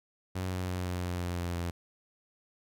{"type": "tone with pitch steps", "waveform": "sawtooth", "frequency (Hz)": [92.5, 91.6, 90.7, 89.81, 88.94, 88.07, 87.21, 86.36], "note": ["F#2", "F#2", "F#2", "F2", "F2", "F2", "F2", "F2"], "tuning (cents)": [0, -17, -34, 49, 32, 15, -2, -19], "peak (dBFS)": -28, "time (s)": [0.35, 1.71], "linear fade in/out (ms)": 10, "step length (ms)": 170, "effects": []}